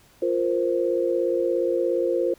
sine chord, F suspended fourth, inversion none, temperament equal, 349.2 / 466.2 / 523.3 Hz, F4 / Bb4 / C5, 0 / 0 / 0 cents, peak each -24 / -26 / -24 dBFS, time 0.22-2.34 s, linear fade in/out 5 ms, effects pink hiss -56 dBFS RMS until 2.38 s

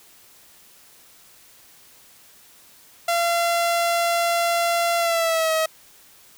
sawtooth tone with pitch glide, 684 to 638.2 Hz, F5 to D#5, -36 to +44 cents, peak -15 dBFS, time 3.08-5.66 s, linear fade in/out 5 ms, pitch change -120 cents, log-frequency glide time 4.98-5.52 s, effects white hiss -51 dBFS RMS until 6.37 s

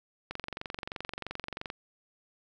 click train, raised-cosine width 0.3 ms, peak -20 dBFS, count 33, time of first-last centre 0.31-1.701 s, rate 23 Hz, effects none

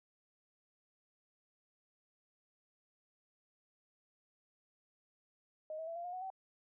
sine tone with pitch steps, 622.3 / 643.9 / 666.2 / 689.3 / 713.2 / 737.9 / 763.5 Hz, D#5 / E5 / E5 / F5 / F5 / F#5 / G5, 0 / -41 / +18 / -23 / +36 / -5 / -46 cents, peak -40 dBFS, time 5.7-6.302 s, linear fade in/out 2 ms, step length 86 ms, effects none

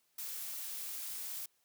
blue noise, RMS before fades -42 dBFS, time 0.18-1.46 s, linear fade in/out 5 ms, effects white hiss -75 dBFS RMS until 1.64 s + high-pass 80 Hz 12 dB/octave

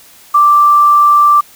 sine tone with quantisation, 1174.7 Hz, D6, in tune, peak -4 dBFS, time 0.34-1.41 s, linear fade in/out 10 ms, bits 5, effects white hiss -41 dBFS RMS until 1.55 s

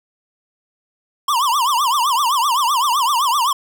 square tone with vibrato, 1046.5 Hz, C6, in tune, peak -15 dBFS, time 1.28-3.53 s, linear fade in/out 5 ms, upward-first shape triangle, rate 7.8 Hz, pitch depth 270 cents each way, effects none

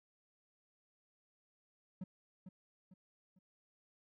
triangle tone with echo, 185 Hz, F#3, in tune, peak -38 dBFS, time 2.01-2.04 s, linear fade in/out 5 ms, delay 450 ms, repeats 3, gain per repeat -8 dB, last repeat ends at 3.39 s, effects none

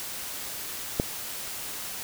click, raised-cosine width 2 ms, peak -9 dBFS, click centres 0.999 s, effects white hiss -36 dBFS RMS until 2.03 s

